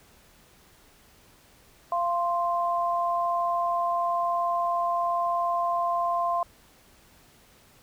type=tone pair together; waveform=sine; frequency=690.6 / 1046.5 Hz; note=F5 / C6; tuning=-20 / 0 cents; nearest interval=perfect fifth; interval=720 cents; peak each=-26 dBFS; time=1.92-6.43 s; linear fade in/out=2 ms; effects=pink hiss -57 dBFS RMS until 7.82 s